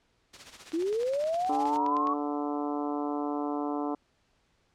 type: noise with tremolo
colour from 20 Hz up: white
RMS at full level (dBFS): -43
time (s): 0.33-1.78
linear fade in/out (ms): 10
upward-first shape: sine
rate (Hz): 15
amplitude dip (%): 70
type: click train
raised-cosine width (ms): 0.2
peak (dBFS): -26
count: 14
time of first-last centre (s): 0.72-2.071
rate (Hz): 9.62
type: linear sweep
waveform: sine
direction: up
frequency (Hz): 311.1 to 1135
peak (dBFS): -26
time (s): 0.73-2.14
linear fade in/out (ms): 10
type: harmonic tone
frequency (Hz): 146.1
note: D3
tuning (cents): -9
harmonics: 2 / 3 / 4 / 5 / 6 / 7 / 8 / 9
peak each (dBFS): -31 / -37 / -41 / -37 / -41 / -40 / -46 / -47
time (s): 1.49-3.95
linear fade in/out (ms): 5
effects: pink hiss -70 dBFS RMS until 4.74 s + low-pass 6000 Hz 12 dB/octave